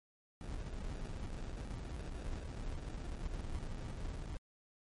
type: noise with sample-and-hold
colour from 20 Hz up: brown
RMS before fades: -42 dBFS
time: 0.41-4.37 s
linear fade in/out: 2 ms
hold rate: 1050 Hz
effects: MP3 48 kbps